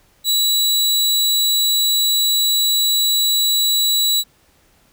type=tone; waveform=sawtooth; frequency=3925 Hz; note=B7; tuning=11 cents flat; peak=-11 dBFS; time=0.24-4.24 s; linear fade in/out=50 ms; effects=pink hiss -56 dBFS RMS until 4.92 s